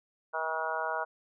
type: harmonic tone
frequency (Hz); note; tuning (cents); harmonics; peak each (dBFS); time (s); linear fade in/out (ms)
160; D#3; +49; 3 / 4 / 5 / 6 / 7 / 8 / 9; -41 / -36 / -38 / -36 / -40 / -41 / -36; 0.33-1.05; 20
effects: none